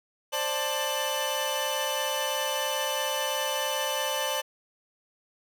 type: tone cluster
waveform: sawtooth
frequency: 528 / 591 / 884 / 2984 Hz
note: C5 / D5 / A5 / F#7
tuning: +16 / +11 / +8 / +14 cents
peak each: -29 dBFS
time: 0.32-4.42 s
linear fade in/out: 20 ms
effects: none